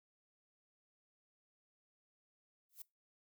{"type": "noise with exponential growth", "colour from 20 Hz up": "violet", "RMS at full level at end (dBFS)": -45, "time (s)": [2.69, 2.82], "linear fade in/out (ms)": 5, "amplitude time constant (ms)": 27, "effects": ["noise-tail reverb RT60 0.2 s tail -21 dB re dry"]}